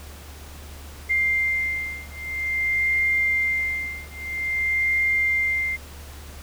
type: beating tone pair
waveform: sine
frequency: 2100 / 2100.5 Hz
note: C7 / C7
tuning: +6 / +6 cents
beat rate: 0.5 Hz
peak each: -24 dBFS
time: 1.09-5.77 s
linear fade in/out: 20 ms
effects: added 73 Hz sine -39 dBFS peak until 6.42 s + pink hiss -44 dBFS RMS until 6.42 s